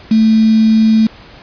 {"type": "tone with quantisation", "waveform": "sine", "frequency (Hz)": 220.5, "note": "A3", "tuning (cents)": 4, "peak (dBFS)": -6, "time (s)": [0.11, 1.07], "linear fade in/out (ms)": 5, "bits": 4, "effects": ["pink hiss -38 dBFS RMS until 1.42 s", "resampled to 11025 Hz"]}